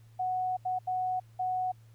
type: tone bursts at uneven times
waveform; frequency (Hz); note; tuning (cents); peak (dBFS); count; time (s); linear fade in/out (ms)
sine; 739; F#5; -2; -28; 4; 0.19-0.57 / 0.65-0.79 / 0.87-1.2 / 1.39-1.72; 10
effects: added 113 Hz sine -53 dBFS peak until 1.94 s + pink hiss -68 dBFS RMS until 1.94 s